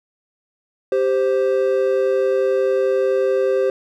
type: tone pair together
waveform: triangle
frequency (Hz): 392 / 523.3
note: G4 / C5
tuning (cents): 0 / 0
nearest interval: perfect fourth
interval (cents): 500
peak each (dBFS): -16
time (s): 0.92-3.7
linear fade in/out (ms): 2
effects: none